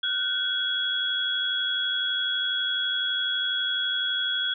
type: tone cluster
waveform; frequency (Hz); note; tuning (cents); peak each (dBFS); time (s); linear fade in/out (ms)
sine; 1436 / 1528 / 3341; F6 / G6 / G#7; +48 / -45 / +10; -34 / -31 / -25; 0.03-4.54; 5
effects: none